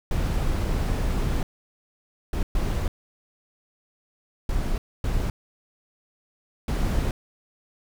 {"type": "noise bursts at uneven times", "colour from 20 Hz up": "brown", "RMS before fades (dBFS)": -24, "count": 6, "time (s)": [[0.11, 1.43], [2.33, 2.43], [2.55, 2.88], [4.49, 4.78], [5.04, 5.3], [6.68, 7.11]], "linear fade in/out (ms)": 2, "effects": []}